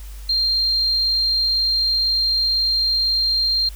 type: tone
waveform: sine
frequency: 4186 Hz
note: C8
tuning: in tune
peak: -16 dBFS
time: 0.29-3.69 s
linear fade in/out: 5 ms
effects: added 50 Hz sine -32 dBFS peak until 3.75 s + white hiss -46 dBFS RMS until 3.75 s